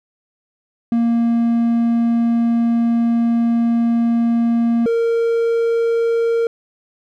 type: tone pair in turn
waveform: triangle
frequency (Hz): 233.1 / 461.9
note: A#3 / A#4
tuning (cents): 0 / -16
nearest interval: octave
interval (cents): 1184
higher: second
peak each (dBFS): -11 / -12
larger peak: first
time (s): 0.92-4.86 / 4.86-6.47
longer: first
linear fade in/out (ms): 2
effects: none